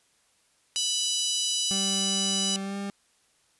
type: harmonic tone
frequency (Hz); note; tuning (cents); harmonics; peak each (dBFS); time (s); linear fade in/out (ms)
987.8; B5; 0; 3 / 4 / 5 / 6 / 7 / 8 / 9 / 10; -30 / -32 / -33 / -32 / -36 / -38 / -40 / -36; 0.76-2.56; 0
type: noise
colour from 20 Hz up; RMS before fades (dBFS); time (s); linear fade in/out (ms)
violet; -36; 0.78-2.02; 2
type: tone with pitch glide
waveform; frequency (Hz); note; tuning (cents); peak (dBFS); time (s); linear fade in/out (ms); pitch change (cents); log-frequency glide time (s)
40% pulse; 194.7 to 199.25; G3 to G3; -12 to +28; -30; 1.71-2.9; 0; +40; 2.61-2.77
effects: white hiss -66 dBFS RMS until 3.59 s + resampled to 24000 Hz